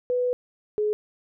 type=tone pair in turn; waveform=sine; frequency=495.5 / 422 Hz; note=B4 / G#4; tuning=+6 / +28 cents; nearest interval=minor third; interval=278 cents; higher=first; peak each=-21 dBFS; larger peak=neither; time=0.1-0.33 / 0.78-0.93 s; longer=first; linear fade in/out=0 ms; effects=none